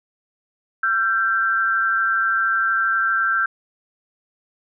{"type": "tone pair together", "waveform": "sine", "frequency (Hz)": [1356.3, 1568], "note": ["E6", "G6"], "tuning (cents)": [49, 0], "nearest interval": "minor third", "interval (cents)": 251, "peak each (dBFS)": [-20, -19], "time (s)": [0.83, 3.46], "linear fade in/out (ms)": 5, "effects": []}